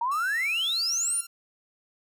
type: exponential sweep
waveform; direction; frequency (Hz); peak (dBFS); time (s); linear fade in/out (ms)
sine; up; 910 to 10110; -24; 0.01-1.21; 5
type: tone with pitch glide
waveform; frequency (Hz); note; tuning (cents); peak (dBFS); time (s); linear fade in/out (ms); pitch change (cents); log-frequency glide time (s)
5% pulse; 1340 to 1377.7; E6 to F6; +28 to -24; -29; 0.11-1.27; 10; +48; 0.62-1.09
effects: none